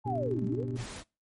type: linear two-way sweep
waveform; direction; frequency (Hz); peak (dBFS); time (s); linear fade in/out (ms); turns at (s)
sine; down then up; 880 to 174.61 to 542; -30; 0.04-0.65; 50; 0.45
type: tone with tremolo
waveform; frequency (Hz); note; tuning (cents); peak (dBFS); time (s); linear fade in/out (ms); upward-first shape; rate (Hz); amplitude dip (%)
triangle; 120.6; B2; -41; -30; 0.05-0.84; 10; square; 19; 45
type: chord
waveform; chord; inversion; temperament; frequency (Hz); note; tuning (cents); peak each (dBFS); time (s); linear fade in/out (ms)
sine; G major; first; equal; 246.9 / 293.7 / 392; B3 / D4 / G4; 0 / 0 / 0; -38 / -40 / -39; 0.06-0.77; 2
type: noise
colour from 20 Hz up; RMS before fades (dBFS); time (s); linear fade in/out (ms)
pink; -42; 0.75-1.04; 50
effects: noise-tail reverb RT60 0.3 s tail -25 dB re dry + MP3 48 kbps